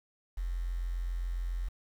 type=tone with quantisation; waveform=sine; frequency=43.65 Hz; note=F1; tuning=in tune; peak=-31 dBFS; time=0.37-1.69 s; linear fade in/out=10 ms; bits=9; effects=none